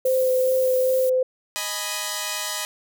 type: tone with vibrato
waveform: sine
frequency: 516 Hz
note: C5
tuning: 24 cents flat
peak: -17 dBFS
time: 0.05-1.23 s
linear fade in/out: 5 ms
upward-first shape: sine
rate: 2.5 Hz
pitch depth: 12 cents each way
type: noise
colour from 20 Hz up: violet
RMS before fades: -33 dBFS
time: 0.05-1.1 s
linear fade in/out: 10 ms
type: chord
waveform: 5% pulse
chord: G# minor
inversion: second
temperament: equal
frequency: 622.3 / 830.6 / 987.8 Hz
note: D#5 / G#5 / B5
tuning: 0 / 0 / 0 cents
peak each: -19 / -21 / -17 dBFS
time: 1.56-2.65 s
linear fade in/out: 0 ms
effects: none